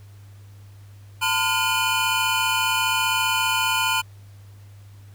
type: tone cluster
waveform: square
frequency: 896 / 1017 / 1419 / 2431 / 3016 Hz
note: A5 / C6 / F6 / D#7 / F#7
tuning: +31 / -50 / +27 / -41 / +32 cents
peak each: -27 dBFS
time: 1.21-4.02 s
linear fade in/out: 20 ms
effects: added 100 Hz sine -42 dBFS peak until 5.14 s + pink hiss -57 dBFS RMS until 5.14 s